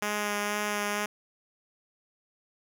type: tone with vibrato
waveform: 5% pulse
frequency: 207.3 Hz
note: G#3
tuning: 3 cents flat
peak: -17 dBFS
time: 0.02-1.06 s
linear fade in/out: 5 ms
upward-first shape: sine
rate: 2.1 Hz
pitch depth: 13 cents each way
effects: none